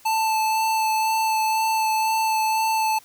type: tone with vibrato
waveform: square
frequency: 880 Hz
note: A5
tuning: in tune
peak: -20 dBFS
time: 0.05-2.99 s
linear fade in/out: 10 ms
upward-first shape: sine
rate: 2 Hz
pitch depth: 12 cents each way
effects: white hiss -52 dBFS RMS until 3.04 s